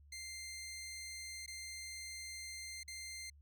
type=tone with dropouts; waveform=15% pulse; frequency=2093 Hz; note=C7; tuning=in tune; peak=-39 dBFS; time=0.12-3.3 s; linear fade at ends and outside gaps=5 ms; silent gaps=1.462-1.477 / 2.833-2.878 s; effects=added 72 Hz sine -59 dBFS peak until 3.41 s